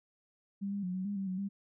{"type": "tone with pitch steps", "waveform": "sine", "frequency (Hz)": [198.6, 201.3, 181.3, 186.7, 203.1, 194.3, 185.4, 198.4], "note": ["G3", "G3", "F#3", "F#3", "G#3", "G3", "F#3", "G3"], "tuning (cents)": [23, 46, -35, 16, -38, -15, 4, 21], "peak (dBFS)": -33, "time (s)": [0.61, 1.49], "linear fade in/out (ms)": 20, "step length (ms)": 110, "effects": []}